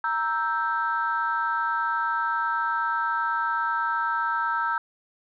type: chord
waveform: sine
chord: E diminished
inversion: second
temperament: equal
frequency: 932.3 / 1318.5 / 1568 Hz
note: Bb5 / E6 / G6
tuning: 0 / 0 / 0 cents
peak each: -27 / -26 / -28 dBFS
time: 0.04-4.78 s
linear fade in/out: 2 ms
effects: tanh soft clip ceiling -14 dBFS